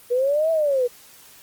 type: linear two-way sweep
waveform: sine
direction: up then down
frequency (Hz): 475.9 to 659.3 to 475.9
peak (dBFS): -17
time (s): 0.1-0.88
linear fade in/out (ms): 20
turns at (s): 0.51
effects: white hiss -48 dBFS RMS until 1.42 s + Opus 24 kbps